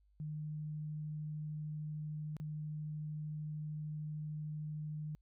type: tone with dropouts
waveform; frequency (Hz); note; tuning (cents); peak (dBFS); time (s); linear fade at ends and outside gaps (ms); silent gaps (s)
sine; 152.2; D#3; -38; -39; 0.2-5.15; 0; 2.367-2.4
effects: added 50 Hz sine -67 dBFS peak until 5.21 s